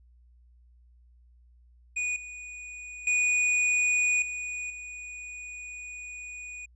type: tone with level steps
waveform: square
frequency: 2466 Hz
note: D#7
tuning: 16 cents flat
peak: -28 / -40 / -23 / -33 / -39 dBFS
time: 1.96-6.66 s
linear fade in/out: 10 ms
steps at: 2.16 / 3.07 / 4.22 / 4.7 s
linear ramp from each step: 2 ms
effects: added 60 Hz sine -55 dBFS peak until 6.75 s + resampled to 24000 Hz